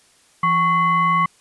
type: tone with frequency modulation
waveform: sine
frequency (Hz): 1108.7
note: C#6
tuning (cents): 0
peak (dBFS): -14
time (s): 0.43-1.26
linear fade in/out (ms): 5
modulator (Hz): 940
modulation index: 0.66
effects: white hiss -55 dBFS RMS until 1.4 s + resampled to 24000 Hz